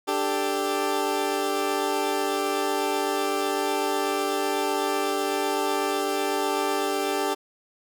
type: chord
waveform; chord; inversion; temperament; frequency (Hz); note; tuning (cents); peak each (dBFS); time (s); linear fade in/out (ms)
20% pulse; D suspended fourth; none; equal; 293.7 / 392 / 440; D4 / G4 / A4; 0 / 0 / 0; -25 / -21 / -25; 0.07-7.35; 20
effects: none